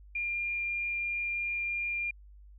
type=tone; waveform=sine; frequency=2401 Hz; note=D7; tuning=38 cents sharp; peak=-30 dBFS; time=0.15-2.11 s; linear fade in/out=5 ms; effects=added 50 Hz sine -50 dBFS peak until 2.58 s